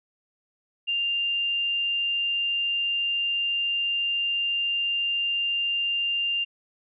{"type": "tone", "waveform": "sine", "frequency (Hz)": 2794, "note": "F7", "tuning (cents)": 0, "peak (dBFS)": -23, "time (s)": [0.87, 6.45], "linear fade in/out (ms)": 20, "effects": []}